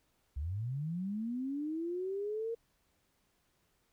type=linear sweep; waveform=sine; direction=up; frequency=64.4 to 466.2 Hz; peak=-34 dBFS; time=0.36-2.55 s; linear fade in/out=10 ms; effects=pink hiss -75 dBFS RMS until 3.92 s

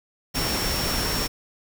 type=tone in noise; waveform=sine; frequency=5470 Hz; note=F8; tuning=37 cents flat; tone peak=-29 dBFS; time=0.34-1.28 s; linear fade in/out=20 ms; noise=pink; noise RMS=-26 dBFS; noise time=0.34-1.28 s; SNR=-6 dB; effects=none

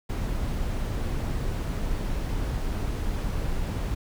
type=noise; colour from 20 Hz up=brown; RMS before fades=-28 dBFS; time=0.09-3.95 s; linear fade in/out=10 ms; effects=none

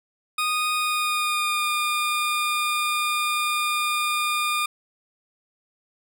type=tone with pitch glide; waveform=20% pulse; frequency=1238 to 1210.4 Hz; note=D#6 to D#6; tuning=-9 to -48 cents; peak=-17 dBFS; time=0.38-4.66 s; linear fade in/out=5 ms; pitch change=-39 cents; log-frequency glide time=0.74-1.69 s; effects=none

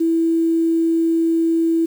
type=tone with quantisation; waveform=sine; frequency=329.6 Hz; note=E4; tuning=in tune; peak=-14 dBFS; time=0-1.86 s; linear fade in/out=10 ms; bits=7; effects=none

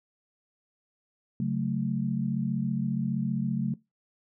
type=chord; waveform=sine; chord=F# minor; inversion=second; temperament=equal; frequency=138.59 / 185 / 220 Hz; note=C#3 / F#3 / A3; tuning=0 / 0 / 0 cents; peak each=-30 dBFS; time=1.4-3.74 s; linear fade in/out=2 ms; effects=noise-tail reverb RT60 0.2 s tail -20 dB re dry

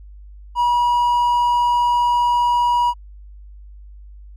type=tone; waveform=triangle; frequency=965 Hz; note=B5; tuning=40 cents flat; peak=-12 dBFS; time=0.55-2.94 s; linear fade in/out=50 ms; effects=added 50 Hz sine -37 dBFS peak until 4.36 s

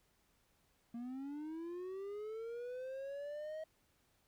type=linear sweep; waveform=triangle; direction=up; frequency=230.8 to 636 Hz; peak=-40 dBFS; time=0.94-3.64 s; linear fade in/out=5 ms; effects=pink hiss -75 dBFS RMS until 4.27 s

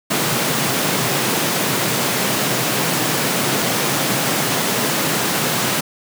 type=high-pass noise; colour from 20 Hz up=pink; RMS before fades=-19 dBFS; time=0.1-5.81 s; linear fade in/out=10 ms; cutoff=120 Hz; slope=48 dB/octave; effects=none

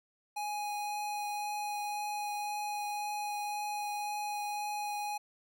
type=tone with vibrato; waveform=square; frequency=830.6 Hz; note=G#5; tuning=in tune; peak=-35 dBFS; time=0.36-5.18 s; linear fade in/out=10 ms; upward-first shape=triangle; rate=1.9 Hz; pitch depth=8 cents each way; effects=none

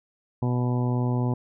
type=harmonic tone; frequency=123.47 Hz; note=B2; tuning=in tune; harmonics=1 / 2 / 3 / 4 / 5 / 6 / 7 / 8; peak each=-23 / -28 / -34 / -38 / -40 / -41 / -38 / -40 dBFS; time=0.42-1.34 s; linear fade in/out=5 ms; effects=none

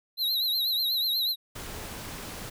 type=tone with vibrato; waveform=square; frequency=3983 Hz; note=B7; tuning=14 cents sharp; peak=-25 dBFS; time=0.17-1.36 s; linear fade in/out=50 ms; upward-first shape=triangle; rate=8.2 Hz; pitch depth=110 cents each way
type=noise; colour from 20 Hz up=pink; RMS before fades=-39 dBFS; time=1.55-2.5 s; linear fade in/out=10 ms
effects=none

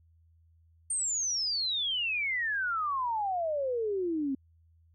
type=exponential sweep; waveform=sine; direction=down; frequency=8870 to 261.6 Hz; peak=-28 dBFS; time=0.9-4.35 s; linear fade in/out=5 ms; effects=added 82 Hz sine -60 dBFS peak until 4.94 s

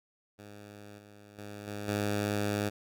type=tone with level steps; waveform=10% pulse; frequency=103.2 Hz; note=G#2; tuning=10 cents flat; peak=-39 / -44 / -34 / -29 / -21 dBFS; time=0.38-2.7 s; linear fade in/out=20 ms; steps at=0.98 / 1.38 / 1.67 / 1.88 s; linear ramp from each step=5 ms; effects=none

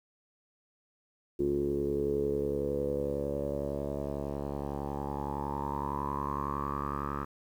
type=tone with low-pass filter sweep; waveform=10% pulse; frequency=70.9 Hz; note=C#2; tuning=40 cents sharp; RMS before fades=-33 dBFS; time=1.39-7.25 s; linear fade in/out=10 ms; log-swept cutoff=360 to 1300 Hz; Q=8; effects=10-bit

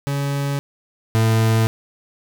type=tone pair in turn; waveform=40% pulse; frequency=140.8 / 111.75 Hz; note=C#3 / A2; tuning=+27 / +27 cents; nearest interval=major third; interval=400 cents; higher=first; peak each=-19 / -13 dBFS; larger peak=second; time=0.07-0.59 / 1.15-1.67 s; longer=neither; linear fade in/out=0 ms; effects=none

